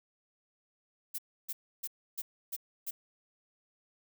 violet noise bursts, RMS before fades -37 dBFS, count 6, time 1.14-2.91 s, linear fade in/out 10 ms, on 45 ms, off 300 ms, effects none

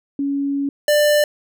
sine / square tone pair in turn, 280 / 593.3 Hz, C#4 / D5, +18 / +18 cents, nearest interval octave + minor second, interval 1300 cents, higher second, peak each -18 / -13 dBFS, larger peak second, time 0.19-0.69 / 0.88-1.24 s, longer first, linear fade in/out 2 ms, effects none

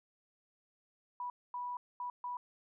sine tone bursts at uneven times, 981 Hz, B5, 12 cents flat, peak -37 dBFS, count 4, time 1.2-1.3 / 1.54-1.77 / 2-2.1 / 2.24-2.37 s, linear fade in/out 2 ms, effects none

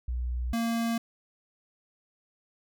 sine / square tone pair in turn, 61.1 / 230.7 Hz, B1 / A#3, -18 / -18 cents, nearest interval octave + major seventh, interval 2300 cents, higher second, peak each -28 / -27 dBFS, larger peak second, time 0.08-0.53 / 0.53-0.98 s, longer neither, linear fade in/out 5 ms, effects none

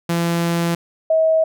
sawtooth / sine tone pair in turn, 169.7 / 640.7 Hz, F3 / E5, -49 / -49 cents, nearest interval octave + major seventh, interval 2300 cents, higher second, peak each -13 / -12 dBFS, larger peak second, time 0.09-0.75 / 1.1-1.44 s, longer first, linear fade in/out 5 ms, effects none

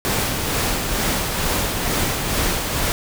pink noise with tremolo, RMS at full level -20 dBFS, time 0.05-2.92 s, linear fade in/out 0 ms, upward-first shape sine, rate 2.2 Hz, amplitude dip 35%, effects none

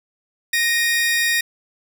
sawtooth tone pair together, 1864.7 / 2441 Hz, A#6 / D#7, 0 / -34 cents, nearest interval perfect fourth, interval 466 cents, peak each -14 / -20 dBFS, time 0.53-1.41 s, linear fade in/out 5 ms, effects none

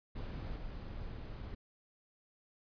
brown noise with level steps, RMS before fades -41 / -44 dBFS, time 0.15-1.55 s, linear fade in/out 10 ms, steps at 0.56 s, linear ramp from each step 5 ms, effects resampled to 11025 Hz

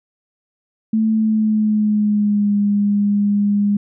sine tone with pitch glide, 220 to 204.1 Hz, A3 to G#3, 0 to -30 cents, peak -13 dBFS, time 0.93-3.77 s, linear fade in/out 5 ms, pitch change -130 cents, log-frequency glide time 1.11-2.55 s, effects none

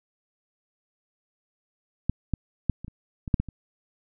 clicks, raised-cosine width 5 ms, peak -10 / -12 / -9 / -24 / -28 / -21 / -6 / -13 / -25 dBFS, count 9, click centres 2.096 / 2.337 / 2.697 / 2.846 / 2.881 / 3.278 / 3.342 / 3.4 / 3.487 s, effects none

